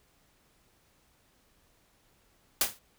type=noise with exponential decay; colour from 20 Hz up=white; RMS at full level=-22 dBFS; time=2.61-2.79 s; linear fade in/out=2 ms; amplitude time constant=37 ms; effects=pink hiss -67 dBFS RMS until 2.98 s